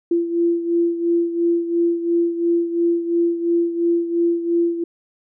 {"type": "beating tone pair", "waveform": "sine", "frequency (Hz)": [340, 342.9], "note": ["F4", "F4"], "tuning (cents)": [-46, -32], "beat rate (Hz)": 2.9, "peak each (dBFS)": [-17, -23], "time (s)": [0.11, 4.84], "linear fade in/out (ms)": 5, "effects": []}